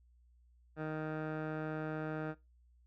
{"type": "tone with low-pass filter", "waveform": "15% pulse", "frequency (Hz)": 155.56, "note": "D#3", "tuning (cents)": 0, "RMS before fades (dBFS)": -39, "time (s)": [0.76, 2.35], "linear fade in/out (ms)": 50, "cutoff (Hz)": 1400, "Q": 1.5, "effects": ["noise-tail reverb RT60 0.2 s tail -18 dB re dry", "added 60 Hz sine -63 dBFS peak until 2.86 s"]}